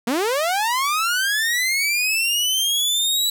sawtooth linear sweep, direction up, 220 to 3951 Hz, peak -15 dBFS, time 0.07-3.3 s, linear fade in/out 5 ms, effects none

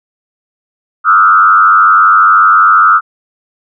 sine tone with frequency modulation, 1309 Hz, E6, 13 cents flat, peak -3 dBFS, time 1.04-3.01 s, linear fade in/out 50 ms, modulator 92.7 Hz, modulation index 1.2, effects none

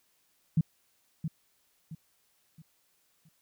sine tone with echo, 160 Hz, D#3, 49 cents sharp, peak -20 dBFS, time 0.57-0.61 s, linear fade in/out 5 ms, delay 670 ms, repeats 4, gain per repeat -9 dB, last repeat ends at 3.29 s, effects white hiss -71 dBFS RMS until 3.41 s

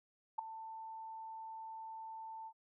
sine tone with ADSR envelope, 890 Hz, A5, 20 cents sharp, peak -30 dBFS, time 0.38-2.53 s, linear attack 11 ms, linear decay 4 ms, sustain -15 dB, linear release 63 ms, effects none

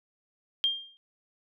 sine tone with exponential decay, 3200 Hz, G7, 35 cents sharp, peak -20 dBFS, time 0.64-0.97 s, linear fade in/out 0 ms, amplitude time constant 71 ms, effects none

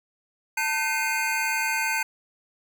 square tone cluster, 894 / 1537 / 2112 / 2469 Hz, A5 / G6 / C7 / D#7, +27 / -35 / +16 / -14 cents, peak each -30 dBFS, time 0.57-2.03 s, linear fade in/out 5 ms, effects none

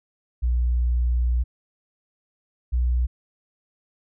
sine tone pair in turn, 60.4 / 61.17 Hz, B1 / B1, -38 / -16 cents, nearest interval unison, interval 22 cents, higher second, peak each -17 dBFS, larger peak neither, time 0.42-1.44 / 2.72-3.07 s, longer first, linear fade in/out 20 ms, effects tanh soft clip ceiling -15 dBFS

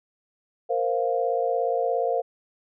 sine chord, Bb suspended second, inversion none, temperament equal, 466.2 / 523.3 / 698.5 Hz, Bb4 / C5 / F5, 0 / 0 / 0 cents, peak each -26 dBFS, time 0.69-2.22 s, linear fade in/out 20 ms, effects none

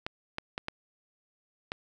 clicks, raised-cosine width 0.3 ms, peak -17 dBFS, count 5, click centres 0.065 / 0.384 / 0.579 / 0.684 / 1.719 s, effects none

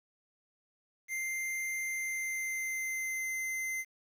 square tone with pitch glide, 2093 to 2070 Hz, C7 to C7, 0 to -19 cents, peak -34 dBFS, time 1.08-3.85 s, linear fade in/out 50 ms, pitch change -19 cents, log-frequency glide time 1.75-3.26 s, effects 10-bit

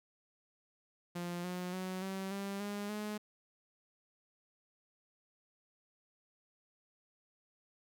sawtooth tone with pitch steps, 174.7 / 180.24 / 185.95 / 191.84 / 197.91 / 204.2 / 210.7 Hz, F3 / F#3 / F#3 / G3 / G3 / G#3 / G#3, +1 / -45 / +9 / -37 / +17 / -29 / +25 cents, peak -34 dBFS, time 1.15-3.18 s, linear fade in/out 10 ms, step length 290 ms, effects none

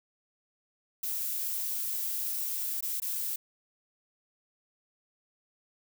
violet noise with dropouts, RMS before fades -33 dBFS, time 1.03-3.36 s, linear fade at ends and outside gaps 5 ms, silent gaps 2.808-2.825 / 3.001-3.019 s, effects none

